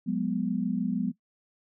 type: tone cluster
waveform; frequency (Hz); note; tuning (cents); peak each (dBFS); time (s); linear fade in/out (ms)
sine; 180.1 / 206.5 / 246.6; F#3 / G#3 / B3; -46 / -10 / -2; -30; 0.06-1.12; 20
effects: noise-tail reverb RT60 0.1 s tail -17 dB re dry